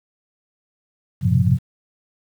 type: tone cluster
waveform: sine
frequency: 93.9 / 109.2 / 128.4 / 134.7 / 176.6 Hz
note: F#2 / A2 / C3 / C#3 / F3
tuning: +26 / -13 / -32 / -49 / +20 cents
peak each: -20 dBFS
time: 1.21-1.59 s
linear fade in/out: 50 ms
effects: 8-bit